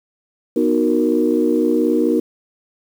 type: chord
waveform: sine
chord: B major seventh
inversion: none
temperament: equal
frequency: 246.9 / 311.1 / 370 / 466.2 Hz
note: B3 / D#4 / F#4 / A#4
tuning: 0 / 0 / 0 / 0 cents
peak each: -19 / -17 / -20 / -19 dBFS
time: 0.56-2.2 s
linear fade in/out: 5 ms
effects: tanh soft clip ceiling -3 dBFS + 7-bit